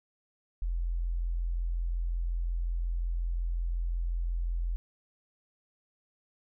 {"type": "tone", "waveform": "sine", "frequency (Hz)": 42.77, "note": "F1", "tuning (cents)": -35, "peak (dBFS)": -28, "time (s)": [0.62, 4.76], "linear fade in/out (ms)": 0, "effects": []}